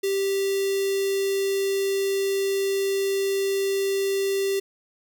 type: tone with notch filter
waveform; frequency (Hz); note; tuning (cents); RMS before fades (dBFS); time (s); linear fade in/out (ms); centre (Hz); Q
square; 392; G4; 0; -24; 0.03-4.6; 10; 1100; 0.71
effects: none